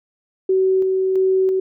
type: tone with tremolo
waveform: sine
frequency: 378.3 Hz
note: F#4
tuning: 38 cents sharp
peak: -13 dBFS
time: 0.49-1.6 s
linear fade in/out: 5 ms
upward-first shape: square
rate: 1.5 Hz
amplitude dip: 25%
effects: none

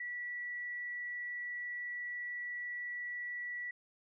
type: tone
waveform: sine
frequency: 1949 Hz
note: B6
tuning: 23 cents flat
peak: -38 dBFS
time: 0-3.71 s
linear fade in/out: 5 ms
effects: none

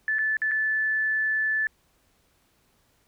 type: tone with dropouts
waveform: sine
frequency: 1745 Hz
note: A6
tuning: 15 cents flat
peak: -22 dBFS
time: 0.08-1.67 s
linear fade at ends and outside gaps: 1 ms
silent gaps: 0.185-0.19 / 0.369-0.418 / 0.512-0.516 s
effects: pink hiss -66 dBFS RMS until 3.07 s

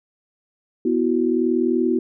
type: chord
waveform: sine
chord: B suspended fourth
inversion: none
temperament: equal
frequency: 246.9 / 329.6 / 370 Hz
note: B3 / E4 / F#4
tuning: 0 / 0 / 0 cents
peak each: -21 dBFS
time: 0.85-1.99 s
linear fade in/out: 5 ms
effects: none

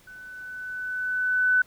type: tone with level ramp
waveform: sine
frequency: 1500 Hz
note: F#6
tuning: 23 cents sharp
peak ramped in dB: -42 to -16 dBFS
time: 0.07-1.62 s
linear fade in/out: 5 ms
effects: pink hiss -57 dBFS RMS until 1.66 s

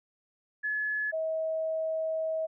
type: tone pair in turn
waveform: sine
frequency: 1708 / 639.8 Hz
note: G#6 / D#5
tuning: +48 / +48 cents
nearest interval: octave + perfect fourth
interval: 1700 cents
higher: first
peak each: -28 dBFS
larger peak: neither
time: 0.63-1.12 / 1.12-2.47 s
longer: second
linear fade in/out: 20 ms
effects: none

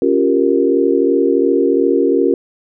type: chord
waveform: sine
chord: G half-diminished seventh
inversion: second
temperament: equal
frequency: 277.2 / 349.2 / 392 / 466.2 Hz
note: Db4 / F4 / G4 / Bb4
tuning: 0 / 0 / 0 / 0 cents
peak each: -16 dBFS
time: 0.02-2.34 s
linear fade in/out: 2 ms
effects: none

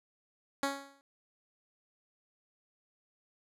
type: tone with exponential decay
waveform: 10% pulse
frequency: 277.2 Hz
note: C#4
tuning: in tune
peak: -19 dBFS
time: 0.63-1.01 s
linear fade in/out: 1 ms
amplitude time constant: 81 ms
effects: low-pass 11000 Hz 12 dB/octave

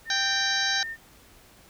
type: tone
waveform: sine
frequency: 1815 Hz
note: A#6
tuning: 47 cents flat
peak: -32 dBFS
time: 0.05-0.97 s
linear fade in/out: 50 ms
type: harmonic tone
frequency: 784 Hz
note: G5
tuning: in tune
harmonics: 1 / 2 / 3 / 4 / 5 / 6 / 7 / 8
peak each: -34 / -28 / -39 / -36 / -28 / -34 / -32 / -35 dBFS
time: 0.1-0.83 s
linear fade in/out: 2 ms
effects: pink hiss -54 dBFS RMS until 1.69 s

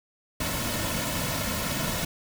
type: noise with comb filter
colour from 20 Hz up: pink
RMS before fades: -29 dBFS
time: 0.4-2.05 s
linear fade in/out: 5 ms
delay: 2.5 ms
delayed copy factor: -0.6
effects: none

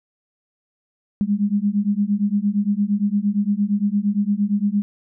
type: beating tone pair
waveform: sine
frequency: 200 / 208.7 Hz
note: G3 / G#3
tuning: +35 / +9 cents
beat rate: 8.7 Hz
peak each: -20 dBFS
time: 1.21-4.82 s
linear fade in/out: 0 ms
effects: none

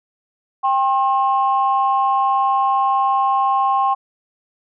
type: tone pair together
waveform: sine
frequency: 793 / 1071.4 Hz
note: G5 / C6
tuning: +20 / +41 cents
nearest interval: perfect fourth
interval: 521 cents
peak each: -16 dBFS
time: 0.63-3.95 s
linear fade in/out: 20 ms
effects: tanh soft clip ceiling -7 dBFS

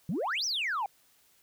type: exponential two-way sweep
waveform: sine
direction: up then down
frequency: 146.83 to 6110 to 757 Hz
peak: -27 dBFS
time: 0.09-0.86 s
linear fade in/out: 2 ms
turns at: 0.45 s
effects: tanh soft clip ceiling -26 dBFS + white hiss -65 dBFS RMS until 1.42 s

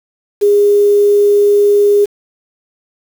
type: tone with quantisation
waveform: sine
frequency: 409.5 Hz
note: G#4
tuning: 24 cents flat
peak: -6 dBFS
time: 0.41-2.06 s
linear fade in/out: 20 ms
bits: 5
effects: none

